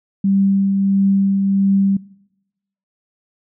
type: tone with tremolo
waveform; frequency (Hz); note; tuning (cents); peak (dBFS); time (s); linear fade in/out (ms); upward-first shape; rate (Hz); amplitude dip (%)
sine; 196; G3; 0; -11; 0.24-1.97; 5; triangle; 1.5; 35
effects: noise-tail reverb RT60 0.9 s tail -22 dB re dry